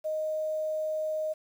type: tone with quantisation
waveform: sine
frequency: 622.3 Hz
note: D#5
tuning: in tune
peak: -28 dBFS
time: 0.04-1.34 s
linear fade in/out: 20 ms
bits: 9
effects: none